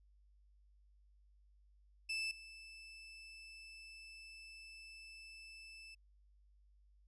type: tone with level steps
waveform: 30% pulse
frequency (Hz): 2637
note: E7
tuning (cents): 0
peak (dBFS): -35 / -50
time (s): 2.09-5.95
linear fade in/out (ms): 10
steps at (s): 2.31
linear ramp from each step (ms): 2
effects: added 50 Hz sine -65 dBFS peak until 7.07 s + resampled to 24000 Hz